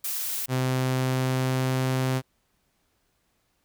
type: noise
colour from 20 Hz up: blue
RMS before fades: -30 dBFS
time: 0.04-0.46 s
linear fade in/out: 5 ms
type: tone with pitch glide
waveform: sawtooth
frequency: 129.2 to 130.17 Hz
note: C3 to C3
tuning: -21 to -9 cents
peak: -19 dBFS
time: 0.48-2.22 s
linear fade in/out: 50 ms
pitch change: +12 cents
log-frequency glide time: 0.7-1.79 s
effects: pink hiss -71 dBFS RMS until 3.64 s